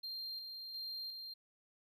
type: tone with tremolo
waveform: triangle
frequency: 4186 Hz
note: C8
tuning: in tune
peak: -40 dBFS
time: 0.03-1.34 s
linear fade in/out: 10 ms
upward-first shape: square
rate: 1.4 Hz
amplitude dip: 35%
effects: none